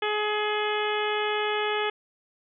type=harmonic tone with a mistuned harmonic; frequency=421.7 Hz; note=G#4; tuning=26 cents sharp; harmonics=1 / 2 / 3 / 4 / 5 / 6 / 7 / 8; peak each=-28 / -31 / -33 / -34 / -35 / -36 / -36 / -37 dBFS; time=0.02-1.9 s; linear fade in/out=5 ms; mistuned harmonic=7; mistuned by=+15 cents; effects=none